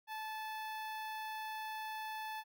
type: tone with notch filter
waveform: sawtooth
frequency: 870 Hz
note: A5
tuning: 20 cents flat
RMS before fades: -43 dBFS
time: 0.07-2.44 s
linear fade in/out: 50 ms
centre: 7500 Hz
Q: 0.76
effects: none